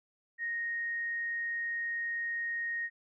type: tone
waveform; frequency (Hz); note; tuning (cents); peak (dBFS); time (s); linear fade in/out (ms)
sine; 1864.7; A#6; 0; -32; 0.38-2.9; 50
effects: none